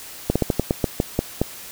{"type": "slowing click train", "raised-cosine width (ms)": 2, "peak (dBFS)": -4, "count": 10, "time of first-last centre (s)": [0.3, 1.416], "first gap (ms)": 56, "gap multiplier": 1.19, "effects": ["white hiss -38 dBFS RMS until 1.71 s"]}